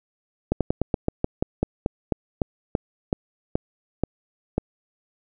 slowing click train, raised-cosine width 2 ms, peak -7 dBFS, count 17, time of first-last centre 0.52-4.58 s, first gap 87 ms, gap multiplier 1.13, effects none

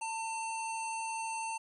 harmonic tone, 898 Hz, A5, 35 cents sharp, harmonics 1 / 3 / 5 / 7 / 9 / 10, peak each -36 / -42 / -54 / -49 / -51 / -46 dBFS, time 0.01-1.58 s, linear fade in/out 10 ms, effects 12-bit

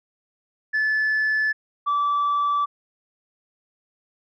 sine tone pair in turn, 1735 / 1158 Hz, A6 / D6, -25 / -25 cents, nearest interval perfect fifth, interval 700 cents, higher first, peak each -17 dBFS, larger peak neither, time 0.73-1.53 / 1.86-2.66 s, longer neither, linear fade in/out 20 ms, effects tanh soft clip ceiling -17 dBFS

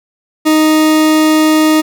40% pulse tone, 311.1 Hz, D#4, in tune, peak -6 dBFS, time 0.45-1.82 s, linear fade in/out 20 ms, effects none

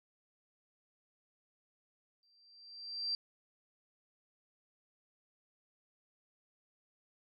sine tone with exponential growth, 4706 Hz, D8, 3 cents sharp, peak -31 dBFS, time 2.23-3.15 s, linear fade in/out 1 ms, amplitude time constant 200 ms, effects none

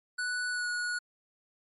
square tone with pitch glide, 1480 to 1457.1 Hz, F#6 to F#6, 0 to -27 cents, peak -31 dBFS, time 0.18-0.99 s, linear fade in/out 10 ms, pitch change -27 cents, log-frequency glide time 0.51-0.68 s, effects MP3 48 kbps

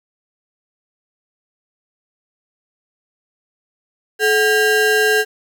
square ring-modulated tone, 590 Hz, D5, 8 cents sharp, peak -10 dBFS, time 4.19-5.25 s, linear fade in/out 50 ms, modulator 1020 Hz, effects 8-bit

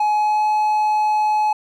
triangle tone with pitch glide, 844 to 851.3 Hz, G#5 to G#5, +28 to +43 cents, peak -13 dBFS, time 0-1.53 s, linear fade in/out 5 ms, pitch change +15 cents, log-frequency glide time 0.14-0.45 s, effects none

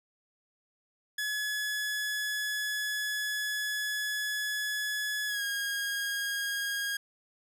sawtooth tone with pitch glide, 1700 to 1632.6 Hz, G#6 to G#6, +40 to -30 cents, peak -27 dBFS, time 1.18-6.97 s, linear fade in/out 5 ms, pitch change -70 cents, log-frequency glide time 5.27-5.43 s, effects none

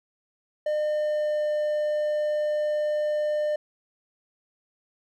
triangle tone with pitch glide, 605 to 601.5 Hz, D#5 to D5, -49 to +41 cents, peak -21 dBFS, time 0.66-3.56 s, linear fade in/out 5 ms, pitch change -10 cents, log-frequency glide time 0.87-1.5 s, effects none

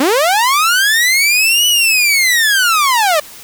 sawtooth linear two-way sweep, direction up then down, 246.9 to 2978 to 580 Hz, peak -6 dBFS, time 0-3.2 s, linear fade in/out 5 ms, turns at 1.67 s, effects white hiss -35 dBFS RMS until 3.43 s

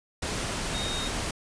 sine tone in noise, 3729 Hz, A#7, in tune, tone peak -33 dBFS, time 0.74-1.08 s, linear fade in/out 5 ms, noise pink, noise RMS -31 dBFS, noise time 0.22-1.31 s, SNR -5 dB, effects resampled to 22050 Hz

